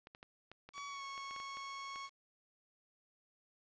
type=clicks; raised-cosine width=0.3 ms; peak=-36 dBFS; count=12; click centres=0.071 / 0.149 / 0.229 / 0.516 / 0.69 / 0.78 / 1.178 / 1.31 / 1.363 / 1.401 / 1.571 / 1.959 s
type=tone with pitch glide; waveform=sawtooth; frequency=1132 to 1102.3 Hz; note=C#6 to C#6; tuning=+36 to -10 cents; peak=-40 dBFS; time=0.73-2.1 s; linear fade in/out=50 ms; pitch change=-46 cents; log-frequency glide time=0.87-1.03 s
effects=resampled to 16000 Hz + 10-bit